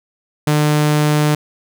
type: tone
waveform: sawtooth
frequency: 150 Hz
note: D3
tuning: 37 cents sharp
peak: -8 dBFS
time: 0.47-1.35 s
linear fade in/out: 5 ms
effects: none